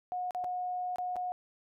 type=tone with dropouts; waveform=sine; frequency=725 Hz; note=F#5; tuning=35 cents flat; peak=-32 dBFS; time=0.12-1.32 s; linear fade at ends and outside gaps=0 ms; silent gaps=0.308-0.348 / 0.44-0.444 / 0.959-0.984 / 1.158-1.165 s; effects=none